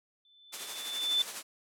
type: tone with exponential growth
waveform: sine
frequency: 3520 Hz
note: A7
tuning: in tune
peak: -23 dBFS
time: 0.25-1.22 s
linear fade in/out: 2 ms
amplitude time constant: 210 ms
type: noise with tremolo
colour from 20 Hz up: white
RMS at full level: -37 dBFS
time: 0.52-1.43 s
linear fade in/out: 20 ms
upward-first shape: triangle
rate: 12 Hz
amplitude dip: 55%
effects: high-pass 300 Hz 12 dB/octave + low-pass 11000 Hz 12 dB/octave